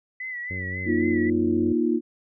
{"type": "tone with vibrato", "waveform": "sine", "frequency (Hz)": 1987, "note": "B6", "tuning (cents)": 10, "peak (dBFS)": -30, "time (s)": [0.2, 1.3], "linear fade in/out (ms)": 5, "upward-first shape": "sine", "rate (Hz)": 3.7, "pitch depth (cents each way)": 58}
{"type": "harmonic tone", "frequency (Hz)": 92.8, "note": "F#2", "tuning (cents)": 6, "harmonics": [1, 2, 3, 4, 5, 6], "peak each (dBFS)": [-32, -38, -42, -44, -46, -48], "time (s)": [0.5, 1.73], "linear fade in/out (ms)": 10}
{"type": "chord", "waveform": "sine", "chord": "Bb suspended fourth", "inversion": "none", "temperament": "equal with one note detuned", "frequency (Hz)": [237.2, 311.1, 349.2], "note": ["Bb3", "Eb4", "F4"], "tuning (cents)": [30, 0, 0], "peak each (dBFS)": -24, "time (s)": [0.85, 2.01], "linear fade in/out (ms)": 50}
{"effects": []}